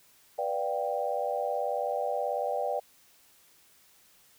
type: chord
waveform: sine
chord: G dominant seventh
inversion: first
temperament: just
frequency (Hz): 490 / 588 / 705.6 / 784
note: B4 / D5 / F5 / G5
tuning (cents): -14 / +2 / +18 / 0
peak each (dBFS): -34 / -32 / -35 / -33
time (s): 0.38-2.8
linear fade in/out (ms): 10
effects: white hiss -61 dBFS RMS until 4.38 s